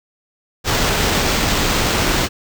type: noise with sample-and-hold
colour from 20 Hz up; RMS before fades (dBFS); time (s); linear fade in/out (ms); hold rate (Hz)
pink; -17; 0.64-2.29; 50; 11025
effects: none